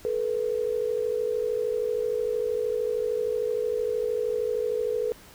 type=tone pair together; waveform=sine; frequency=433.2 / 486.3 Hz; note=A4 / B4; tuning=-27 / -27 cents; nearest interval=major second; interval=200 cents; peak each=-27 dBFS; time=0.05-5.12 s; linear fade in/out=0 ms; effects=pink hiss -50 dBFS RMS until 5.34 s